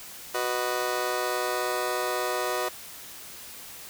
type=chord; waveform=20% pulse; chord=B major; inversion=second; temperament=just; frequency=370.4 / 493.9 / 617.4 Hz; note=F#4 / B4 / D#5; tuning=+2 / 0 / -14 cents; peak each=-26 dBFS; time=0.34-2.69 s; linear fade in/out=10 ms; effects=white hiss -43 dBFS RMS until 3.89 s